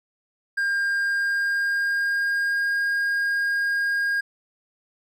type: tone with pitch glide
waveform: triangle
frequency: 1605 to 1623.6 Hz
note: G6 to G#6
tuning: +40 to -40 cents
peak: -19 dBFS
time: 0.57-4.21 s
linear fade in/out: 10 ms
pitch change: +20 cents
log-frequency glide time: 0.95-2.79 s
effects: none